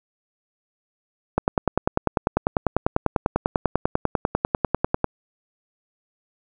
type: click train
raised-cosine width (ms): 1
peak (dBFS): -4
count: 38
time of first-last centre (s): 1.38-5.043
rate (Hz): 10.1
effects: none